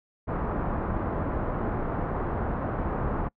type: low-pass noise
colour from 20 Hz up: pink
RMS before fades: -29 dBFS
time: 0.27-3.29 s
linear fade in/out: 20 ms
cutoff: 1300 Hz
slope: 24 dB/octave
effects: noise-tail reverb RT60 0.1 s tail -26 dB re dry